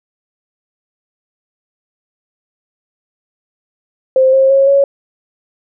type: tone with pitch steps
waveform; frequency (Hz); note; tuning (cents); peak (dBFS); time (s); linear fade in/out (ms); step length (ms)
sine; 523.3 / 534 / 544.9 / 556; C5 / C5 / C#5 / C#5; 0 / +35 / -30 / +5; -6; 4.16-4.84; 2; 170
effects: none